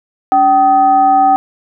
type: tone with frequency modulation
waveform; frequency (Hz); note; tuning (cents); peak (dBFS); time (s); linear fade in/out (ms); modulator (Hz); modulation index
sine; 770; G5; -31; -6; 0.32-1.36; 0; 484; 0.45
effects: none